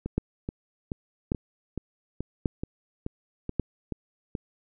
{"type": "two click trains", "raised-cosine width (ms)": 3, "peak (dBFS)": [-11, -18], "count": [4, 11], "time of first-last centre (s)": [[0.18, 3.597], [0.06, 4.352]], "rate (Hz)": [0.878, 2.33], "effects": []}